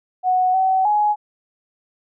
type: tone with pitch steps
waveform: sine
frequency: 738 / 758 / 838 Hz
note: F#5 / F#5 / G#5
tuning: -5 / +42 / +15 cents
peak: -14 dBFS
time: 0.23-1.16 s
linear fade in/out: 50 ms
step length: 310 ms
effects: none